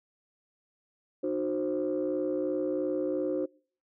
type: tone cluster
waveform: sine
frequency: 302.9 / 365.8 / 527 Hz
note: D#4 / F#4 / C5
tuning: -46 / -20 / +12 cents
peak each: -31 dBFS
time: 1.23-3.46 s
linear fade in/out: 10 ms
effects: noise-tail reverb RT60 0.5 s tail -26 dB re dry + tanh soft clip ceiling -21 dBFS